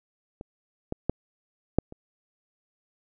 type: clicks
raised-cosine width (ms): 2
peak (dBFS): -25 / -16 / -10 / -6 / -28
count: 5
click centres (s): 0.411 / 0.924 / 1.096 / 1.786 / 1.924
effects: none